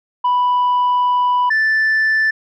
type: tone pair in turn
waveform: sine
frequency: 987.8 / 1760.1 Hz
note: B5 / A6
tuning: 0 / 0 cents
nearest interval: minor seventh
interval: 1000 cents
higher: second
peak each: -10 dBFS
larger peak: neither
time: 0.24-1.5 / 1.5-2.31 s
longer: first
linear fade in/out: 10 ms
effects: tanh soft clip ceiling -11 dBFS